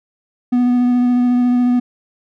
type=tone with vibrato; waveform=triangle; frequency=246 Hz; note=B3; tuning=7 cents flat; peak=-9 dBFS; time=0.52-1.8 s; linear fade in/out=10 ms; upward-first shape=triangle; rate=14 Hz; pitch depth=16 cents each way; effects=none